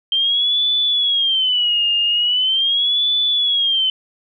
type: tone with vibrato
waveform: sine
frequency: 3136 Hz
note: G7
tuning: in tune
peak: -14 dBFS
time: 0.12-3.9 s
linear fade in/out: 2 ms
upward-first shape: sine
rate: 0.41 Hz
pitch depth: 180 cents each way
effects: none